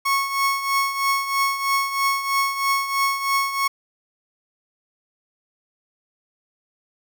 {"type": "tone with tremolo", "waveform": "30% pulse", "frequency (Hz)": 1100, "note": "C#6", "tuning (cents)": -14, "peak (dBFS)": -14, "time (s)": [0.05, 3.68], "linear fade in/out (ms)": 10, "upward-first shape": "triangle", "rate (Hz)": 3.1, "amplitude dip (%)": 70, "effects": []}